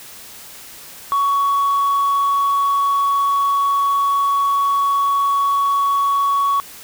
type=tone; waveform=sine; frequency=1119 Hz; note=C#6; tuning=16 cents sharp; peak=-12 dBFS; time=1.12-6.6 s; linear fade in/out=0 ms; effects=tanh soft clip ceiling -12 dBFS + white hiss -38 dBFS RMS until 6.83 s